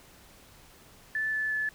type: tone with pitch steps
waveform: sine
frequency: 1750 / 1739.9 / 1729.9 Hz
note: A6 / A6 / A6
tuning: -10 / -20 / -30 cents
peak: -27 dBFS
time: 1.15-1.69 s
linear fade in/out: 2 ms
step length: 180 ms
effects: pink hiss -55 dBFS RMS until 1.74 s